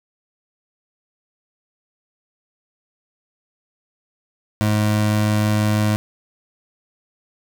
25% pulse tone, 106.1 Hz, G#2, 38 cents sharp, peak -12 dBFS, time 4.61-5.96 s, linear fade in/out 0 ms, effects 7-bit

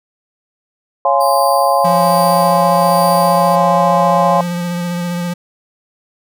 sine chord, Db major seventh, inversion none, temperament just, 554.4 / 693 / 831.5 / 1039.4 Hz, Db5 / F5 / Ab5 / C6, 0 / -14 / +2 / -12 cents, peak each -15 dBFS, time 1.05-4.41 s, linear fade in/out 2 ms
15% pulse tone with tremolo, 4696 Hz, D8, 1 cent flat, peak -16 dBFS, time 1.2-3.56 s, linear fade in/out 10 ms, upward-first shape sine, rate 1.2 Hz, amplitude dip 55%
square tone with vibrato, 174.61 Hz, F3, in tune, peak -18 dBFS, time 1.84-5.34 s, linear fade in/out 10 ms, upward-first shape sine, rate 15 Hz, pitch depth 20 cents each way
effects none

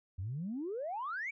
sine exponential sweep, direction up, 85.1 to 2349 Hz, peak -35 dBFS, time 0.18-1.31 s, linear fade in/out 10 ms, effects tanh soft clip ceiling -31 dBFS

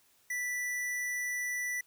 square tone, 1972 Hz, B6, 3 cents flat, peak -33 dBFS, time 0.3-1.81 s, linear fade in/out 5 ms, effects white hiss -67 dBFS RMS until 1.86 s

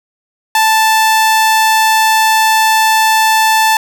sawtooth tone, 880 Hz, A5, in tune, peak -4 dBFS, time 0.55-3.77 s, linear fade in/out 2 ms, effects none

